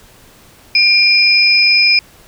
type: tone pair together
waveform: sine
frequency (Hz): 2391 / 5066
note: D7 / D#8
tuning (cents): +30 / +30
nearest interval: octave + minor second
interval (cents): 1300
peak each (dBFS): -10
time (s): 0.75-1.99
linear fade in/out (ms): 2
effects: pink hiss -44 dBFS RMS until 2.27 s